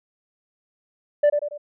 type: tone with echo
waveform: sine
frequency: 587.3 Hz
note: D5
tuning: in tune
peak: -10 dBFS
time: 1.23-1.3 s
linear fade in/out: 10 ms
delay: 93 ms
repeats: 3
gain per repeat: -7 dB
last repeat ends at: 1.579 s
effects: tanh soft clip ceiling -12 dBFS